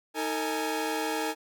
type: tone cluster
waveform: sawtooth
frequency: 314.7 / 452.3 / 833 Hz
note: D#4 / A4 / G#5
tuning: +20 / +48 / +5 cents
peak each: -29 dBFS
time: 0.14-1.35 s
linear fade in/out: 50 ms
effects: none